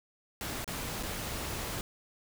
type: noise with dropouts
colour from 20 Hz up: pink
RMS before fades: -37 dBFS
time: 0.41-1.81 s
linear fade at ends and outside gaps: 1 ms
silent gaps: 0.644-0.677 / 1.028-1.032 s
effects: none